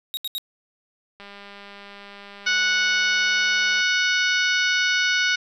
45% pulse tone bursts, 3793 Hz, A#7, 29 cents sharp, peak -26 dBFS, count 3, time 0.14-0.381 s, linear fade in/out 0 ms, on 31 ms, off 74 ms
click train, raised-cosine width 0.3 ms, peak -26 dBFS, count 525, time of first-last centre 1.2-3.807 s, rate 201 Hz
harmonic tone, 737 Hz, F#5, 7 cents flat, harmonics 2 / 3 / 4 / 5 / 6 / 7 / 8, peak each -21 / -25 / -27 / -29 / -31 / -32 / -33 dBFS, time 2.46-5.36 s, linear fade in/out 10 ms
effects none

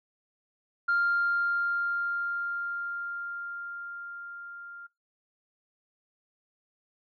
sine tone with level ramp, 1396.9 Hz, F6, in tune, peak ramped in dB -21 to -42 dBFS, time 0.88-4.87 s, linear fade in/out 10 ms, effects noise-tail reverb RT60 0.2 s tail -23 dB re dry + tanh soft clip ceiling -19 dBFS

